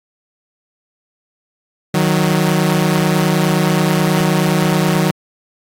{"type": "tone pair together", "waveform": "sawtooth", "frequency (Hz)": [155.5, 184.92], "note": ["D#3", "F#3"], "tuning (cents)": [-1, -1], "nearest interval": "minor third", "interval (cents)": 300, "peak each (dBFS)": -11, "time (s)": [1.94, 5.11], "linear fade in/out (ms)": 5, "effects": ["AAC 64 kbps"]}